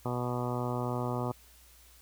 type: harmonic tone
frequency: 122.9 Hz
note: B2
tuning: 8 cents flat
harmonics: 1 / 2 / 3 / 4 / 5 / 6 / 7 / 8 / 9 / 10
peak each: -34 / -37 / -39 / -40 / -41 / -42 / -42 / -43 / -44 / -44 dBFS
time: 0.05-1.32 s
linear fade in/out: 5 ms
effects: added 60 Hz sine -59 dBFS peak until 2.01 s + white hiss -59 dBFS RMS until 2.01 s